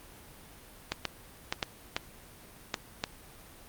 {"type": "clicks", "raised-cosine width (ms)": 0.2, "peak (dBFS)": -11, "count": 7, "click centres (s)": [0.92, 1.053, 1.525, 1.628, 1.965, 2.742, 3.039], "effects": ["pink hiss -52 dBFS RMS until 3.68 s", "Opus 32 kbps"]}